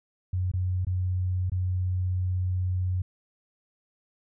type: tone with dropouts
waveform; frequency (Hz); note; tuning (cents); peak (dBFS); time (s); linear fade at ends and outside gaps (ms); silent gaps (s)
sine; 91.6; F#2; -17; -24; 0.33-3.02; 5; 0.516-0.536 / 0.849-0.868 / 1.498-1.518
effects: none